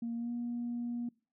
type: tone with pitch glide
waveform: sine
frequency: 233.1 to 239 Hz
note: A#3 to A#3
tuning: 0 to +43 cents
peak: -33 dBFS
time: 0.02-1.09 s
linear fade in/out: 5 ms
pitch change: +43 cents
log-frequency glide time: 0.16-0.31 s
effects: noise-tail reverb RT60 0.4 s tail -25 dB re dry + tanh soft clip ceiling -30 dBFS